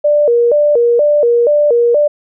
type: tone with vibrato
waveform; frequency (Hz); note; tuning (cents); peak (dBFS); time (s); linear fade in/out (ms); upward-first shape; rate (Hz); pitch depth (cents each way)
sine; 529; C5; +19; -7; 0.04-2.08; 10; square; 2.1; 190
effects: none